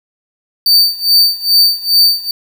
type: tone with tremolo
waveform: 45% pulse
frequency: 4593 Hz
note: D8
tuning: 39 cents flat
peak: -4 dBFS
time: 0.66-2.31 s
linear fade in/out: 2 ms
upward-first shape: sine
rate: 2.4 Hz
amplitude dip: 90%
effects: 7-bit